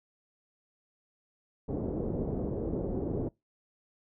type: low-pass noise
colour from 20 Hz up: white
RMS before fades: -33 dBFS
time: 1.68-3.29 s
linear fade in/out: 10 ms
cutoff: 460 Hz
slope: 24 dB/octave
effects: noise-tail reverb RT60 0.2 s tail -24 dB re dry